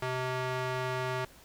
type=tone with band-pass filter; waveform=square; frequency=128.3 Hz; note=C3; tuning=34 cents flat; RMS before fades=-33 dBFS; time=0.02-1.25 s; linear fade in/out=5 ms; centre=1200 Hz; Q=0.6; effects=pink hiss -56 dBFS RMS until 1.44 s